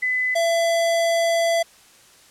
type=tone pair in turn; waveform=sine / square; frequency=2010 / 670.8 Hz; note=B6 / E5; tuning=+30 / +30 cents; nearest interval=octave + perfect fifth; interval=1900 cents; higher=first; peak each=-19 / -18 dBFS; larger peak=second; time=0.02-0.35 / 0.35-1.63 s; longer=second; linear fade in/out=10 ms; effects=white hiss -51 dBFS RMS until 2.3 s + low-pass 10000 Hz 12 dB/octave